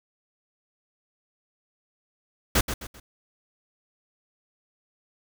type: noise with echo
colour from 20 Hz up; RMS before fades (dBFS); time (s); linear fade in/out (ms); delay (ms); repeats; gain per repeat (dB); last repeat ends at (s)
pink; -20; 2.55-2.61; 5; 130; 3; -9; 3
effects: none